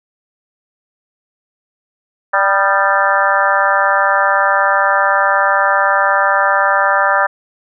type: harmonic tone with a mistuned harmonic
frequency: 196 Hz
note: G3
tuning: in tune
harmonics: 3 / 4 / 5 / 6 / 7 / 8 / 9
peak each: -18 / -18 / -18 / -18 / -18 / -18 / -18 dBFS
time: 2.33-7.27 s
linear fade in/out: 10 ms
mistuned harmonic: 6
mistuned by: +56 cents
effects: none